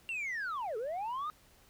sine linear two-way sweep, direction down then up, 2776 to 415.3 to 1264 Hz, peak -32 dBFS, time 0.09-1.3 s, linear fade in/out 0 ms, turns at 0.77 s, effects tanh soft clip ceiling -33 dBFS + pink hiss -63 dBFS RMS until 1.69 s

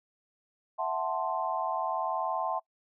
sine chord, F# half-diminished seventh, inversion third, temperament equal, 659.3 / 740 / 880 / 1046.5 Hz, E5 / F#5 / A5 / C6, 0 / 0 / 0 / 0 cents, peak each -34 dBFS, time 0.78-2.6 s, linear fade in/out 20 ms, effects noise-tail reverb RT60 0.1 s tail -24 dB re dry

